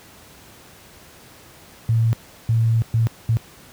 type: tone bursts at uneven times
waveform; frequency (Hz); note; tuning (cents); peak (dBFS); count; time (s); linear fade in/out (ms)
sine; 113.8; A#2; -41; -14; 4; 1.89-2.13 / 2.49-2.82 / 2.94-3.07 / 3.29-3.37; 0
effects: pink hiss -46 dBFS RMS until 3.72 s + high-pass 60 Hz 12 dB/octave